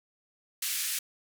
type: band-pass noise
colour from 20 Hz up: white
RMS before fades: -32 dBFS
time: 0.62-0.99 s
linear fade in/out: 5 ms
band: 1700 to 15000 Hz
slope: 24 dB/octave
effects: none